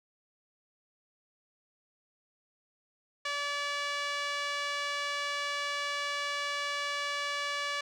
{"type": "tone with band-pass filter", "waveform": "5% pulse", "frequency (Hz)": 575, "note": "D5", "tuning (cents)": -37, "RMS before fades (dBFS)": -34, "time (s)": [3.25, 7.81], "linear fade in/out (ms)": 5, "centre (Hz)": 1400, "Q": 0.81, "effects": []}